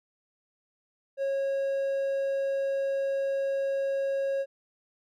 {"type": "tone", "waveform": "triangle", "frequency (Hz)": 547, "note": "C#5", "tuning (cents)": -23, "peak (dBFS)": -24, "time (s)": [1.17, 4.46], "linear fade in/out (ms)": 50, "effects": []}